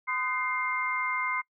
sine tone cluster, 1021 / 1236 / 1515 / 2107 Hz, C6 / D#6 / F#6 / C7, -43 / -12 / +40 / +12 cents, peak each -32 / -36 / -39 / -30 dBFS, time 0.07-1.42 s, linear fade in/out 20 ms, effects noise-tail reverb RT60 0.1 s tail -23 dB re dry

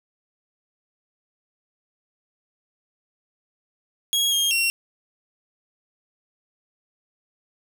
sawtooth tone with pitch steps, 3306 / 3230 / 2736 Hz, G#7 / G#7 / F7, -9 / -49 / -36 cents, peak -16 dBFS, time 4.13-4.7 s, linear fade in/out 0 ms, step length 190 ms, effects none

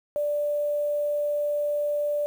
sine tone with quantisation, 587.3 Hz, D5, in tune, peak -23 dBFS, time 0.16-2.26 s, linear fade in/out 0 ms, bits 8, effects none

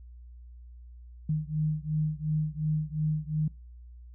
sine beating tone pair, 153 / 155.8 Hz, D#3 / D#3, -29 / +3 cents, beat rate 2.8 Hz, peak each -29 / -30 dBFS, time 1.29-3.48 s, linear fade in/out 5 ms, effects noise-tail reverb RT60 0.3 s tail -24 dB re dry + added 60 Hz sine -45 dBFS peak until 4.14 s

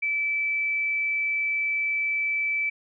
sine tone, 2314 Hz, D7, 26 cents flat, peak -23 dBFS, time 0.02-2.7 s, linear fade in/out 10 ms, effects none

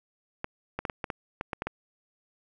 clicks, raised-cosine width 0.5 ms, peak -16 dBFS, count 10, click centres 0.444 / 0.79 / 0.852 / 0.898 / 1.042 / 1.102 / 1.411 / 1.532 / 1.621 / 1.67 s, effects none

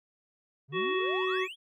triangle exponential sweep, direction up, 126.5 to 3414 Hz, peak -37 dBFS, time 0.68-1.56 s, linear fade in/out 50 ms
harmonic tone, 373.5 Hz, F#4, 16 cents sharp, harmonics 1 / 3 / 5 / 7 / 9, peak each -29 / -34 / -36 / -37 / -39 dBFS, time 0.72-1.48 s, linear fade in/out 50 ms
effects none

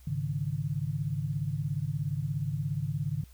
sine chord, Ab suspended fourth, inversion none, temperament equal, 103.83 / 138.59 / 155.56 Hz, Ab2 / Db3 / Eb3, 0 / 0 / 0 cents, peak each -36 / -32 / -33 dBFS, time 0.07-3.24 s, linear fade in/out 5 ms, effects added 62 Hz sine -51 dBFS peak until 3.33 s + white hiss -62 dBFS RMS until 3.33 s

